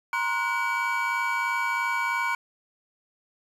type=tone cluster; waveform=triangle; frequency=947 / 1050 / 1462 / 2286 Hz; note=A#5 / C6 / F#6 / D7; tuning=+27 / +6 / -21 / -47 cents; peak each=-28 dBFS; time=0.13-2.35 s; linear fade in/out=2 ms; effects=resampled to 32000 Hz + 8-bit